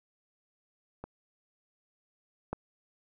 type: clicks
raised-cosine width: 1 ms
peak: -26 / -19 dBFS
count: 2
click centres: 1.04 / 2.53 s
effects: none